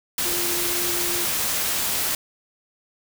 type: tone in noise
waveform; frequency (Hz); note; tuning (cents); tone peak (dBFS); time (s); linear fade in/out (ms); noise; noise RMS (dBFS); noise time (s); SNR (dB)
sine; 349.2; F4; 0; -31; 0.25-1.25; 2; white; -24; 0.18-2.15; -10
effects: none